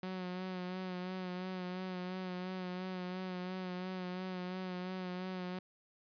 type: tone with vibrato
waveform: sawtooth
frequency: 183.5 Hz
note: F#3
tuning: 14 cents flat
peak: -35 dBFS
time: 0.03-5.59 s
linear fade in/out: 2 ms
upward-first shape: sine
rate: 2.9 Hz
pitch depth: 32 cents each way
effects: resampled to 11025 Hz